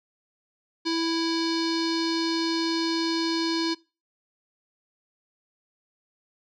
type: tone with low-pass filter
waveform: square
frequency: 329.6 Hz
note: E4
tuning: in tune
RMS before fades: -26 dBFS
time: 0.85-3.75 s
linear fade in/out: 20 ms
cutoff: 4600 Hz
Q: 9
effects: noise-tail reverb RT60 0.3 s tail -22 dB re dry